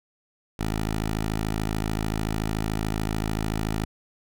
10% pulse tone, 53.6 Hz, A1, 45 cents flat, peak -17 dBFS, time 0.59-3.85 s, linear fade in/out 5 ms, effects none

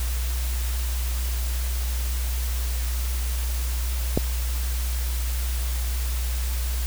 click, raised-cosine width 2 ms, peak -6 dBFS, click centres 4.175 s, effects added 61 Hz sine -23 dBFS peak until 6.86 s + white hiss -35 dBFS RMS until 6.86 s

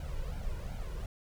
brown noise with flanger, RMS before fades -37 dBFS, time 0-1.06 s, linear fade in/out 2 ms, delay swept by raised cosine 1.3 to 2.09 ms, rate 2.7 Hz, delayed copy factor +0.8, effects none

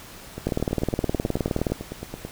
two click trains, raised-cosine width 2 ms, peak -9 / -18 dBFS, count 25 / 18, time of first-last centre 0.47-1.72 / 0.38-2.25 s, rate 19.2 / 9.09 Hz, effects pink hiss -43 dBFS RMS until 2.31 s

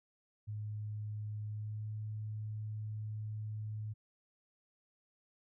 sine tone with pitch glide, 105.9 to 107.32 Hz, G#2 to A2, +34 to -43 cents, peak -38 dBFS, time 0.47-3.94 s, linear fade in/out 20 ms, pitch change +23 cents, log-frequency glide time 1.48-1.87 s, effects none

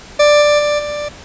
40% pulse tone with level steps, 590 Hz, D5, 8 cents sharp, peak -6 / -8 / -12 / -19 dBFS, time 0.19-1.09 s, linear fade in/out 10 ms, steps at 0.41 / 0.58 / 0.78 s, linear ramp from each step 20 ms, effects pink hiss -36 dBFS RMS until 1.24 s + resampled to 16000 Hz

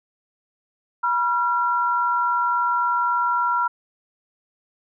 sine tone pair together, 970 / 1371.8 Hz, B5 / F6, -31 / -31 cents, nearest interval tritone, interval 600 cents, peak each -21 dBFS, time 1.03-3.68 s, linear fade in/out 10 ms, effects none

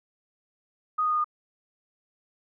sine tone with pitch steps, 1244.5 / 1236.6 / 1228.8 / 1221 Hz, D#6 / D#6 / D#6 / D#6, 0 / -11 / -22 / -33 cents, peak -22 dBFS, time 0.98-1.244 s, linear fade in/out 10 ms, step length 66 ms, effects none

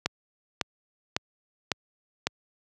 click train, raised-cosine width 0.2 ms, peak -7 dBFS, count 5, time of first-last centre 0.06-2.27 s, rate 1.81 Hz, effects high-pass 80 Hz 12 dB/octave

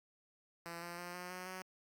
5% pulse tone with pitch steps, 169.6 / 172.76 / 175.99 / 179.27 / 182.61 / 186.02 Hz, E3 / F3 / F3 / F3 / F#3 / F#3, +50 / -18 / +14 / +46 / -22 / +10 cents, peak -33 dBFS, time 0.66-1.62 s, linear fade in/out 0 ms, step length 160 ms, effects Opus 48 kbps

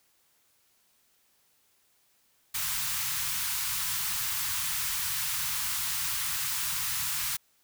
white band-stop noise, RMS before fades -31 dBFS, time 2.54-7.37 s, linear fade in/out 10 ms, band 170 to 900 Hz, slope 48 dB/octave, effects white hiss -68 dBFS RMS until 7.63 s

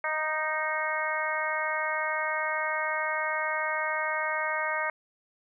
harmonic tone with a mistuned harmonic, 311.1 Hz, D#4, in tune, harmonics 2 / 3 / 4 / 5 / 6 / 7, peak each -34 / -34 / -34 / -34 / -34 / -34 dBFS, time 0.04-4.9 s, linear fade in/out 2 ms, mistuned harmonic 4, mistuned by -17 cents, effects none

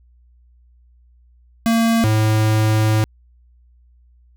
square tone pair in turn, 228.3 / 108.68 Hz, A#3 / A2, -36 / -21 cents, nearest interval octave + minor second, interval 1285 cents, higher first, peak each -14 dBFS, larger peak neither, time 1.66-2.04 / 2.04-3.04 s, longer second, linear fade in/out 0 ms, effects added 60 Hz sine -49 dBFS peak until 4.36 s

